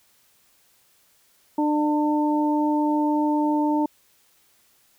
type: harmonic tone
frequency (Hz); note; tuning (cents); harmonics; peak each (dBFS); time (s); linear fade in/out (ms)
299.4; D4; +33; 1 / 2 / 3; -20 / -30 / -25; 1.58-3.86; 5
effects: white hiss -61 dBFS RMS until 4.98 s